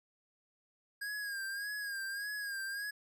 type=tone with vibrato; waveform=square; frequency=1630 Hz; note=G#6; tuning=33 cents flat; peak=-38 dBFS; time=1.01-2.91 s; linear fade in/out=10 ms; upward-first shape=sine; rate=1.7 Hz; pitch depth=59 cents each way; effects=none